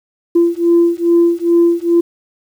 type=beating tone pair; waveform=sine; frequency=340 / 342.4 Hz; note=F4 / F4; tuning=-46 / -34 cents; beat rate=2.4 Hz; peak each=-11 dBFS; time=0.35-2.01 s; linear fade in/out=10 ms; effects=tanh soft clip ceiling -3 dBFS + 7-bit